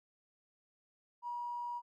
triangle tone with tanh clipping, 961 Hz, B5, 48 cents flat, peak -37 dBFS, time 1.22-1.82 s, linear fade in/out 50 ms, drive 2 dB, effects none

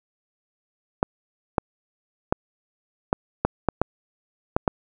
clicks, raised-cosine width 1 ms, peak -4 dBFS, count 9, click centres 1.029 / 1.582 / 2.325 / 3.129 / 3.45 / 3.687 / 3.816 / 4.565 / 4.678 s, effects none

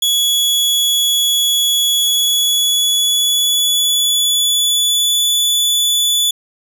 sawtooth tone with pitch glide, 3375 to 3460 Hz, G#7 to A7, +27 to -30 cents, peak -9 dBFS, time 0.02-6.31 s, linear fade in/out 5 ms, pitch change +43 cents, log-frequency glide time 1.98-5.23 s, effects none

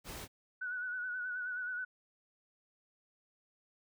pink noise, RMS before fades -45 dBFS, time 0.04-0.28 s, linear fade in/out 50 ms
sine tone with vibrato, 1480 Hz, F#6, in tune, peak -36 dBFS, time 0.61-1.85 s, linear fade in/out 10 ms, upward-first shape sine, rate 9.4 Hz, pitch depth 45 cents each way
effects none

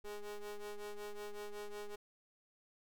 45% pulse ring-modulated tone, 207.7 Hz, G#3, in tune, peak -40 dBFS, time 0.04-1.96 s, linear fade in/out 10 ms, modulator 205 Hz, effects none

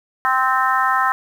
harmonic tone, 260.3 Hz, C4, 9 cents flat, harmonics 3 / 4 / 5 / 6 / 7, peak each -22 / -19 / -19 / -25 / -23 dBFS, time 0.25-1.12 s, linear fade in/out 0 ms, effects 7-bit

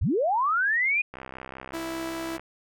sine linear sweep, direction up, 46.25 to 2489 Hz, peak -21 dBFS, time 0.01-1.02 s, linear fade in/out 10 ms
click train, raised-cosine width 0.5 ms, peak -23 dBFS, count 83, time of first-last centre 1.14-2.396 s, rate 65.3 Hz
sawtooth tone, 329.6 Hz, E4, in tune, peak -27 dBFS, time 1.73-2.38 s, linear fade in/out 20 ms
effects none

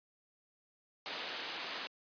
white low-pass noise, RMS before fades -42 dBFS, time 1.06-1.87 s, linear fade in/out 0 ms, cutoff 4400 Hz, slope 24 dB/octave, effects high-pass 300 Hz 12 dB/octave + resampled to 11025 Hz

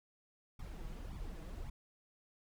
brown noise with flanger, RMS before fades -45 dBFS, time 0.59-1.7 s, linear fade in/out 5 ms, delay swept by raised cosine 0.86 to 6.26 ms, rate 1.8 Hz, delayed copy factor +0.8, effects none

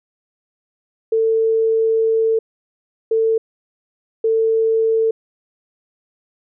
sine tone bursts at uneven times, 447.2 Hz, A4, 28 cents sharp, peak -13 dBFS, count 3, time 1.12-2.39 / 3.11-3.38 / 4.24-5.11 s, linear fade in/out 5 ms, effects none

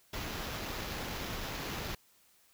pink noise with sample-and-hold, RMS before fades -39 dBFS, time 0.13-1.95 s, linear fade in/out 5 ms, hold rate 8820 Hz, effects white hiss -66 dBFS RMS until 2.53 s

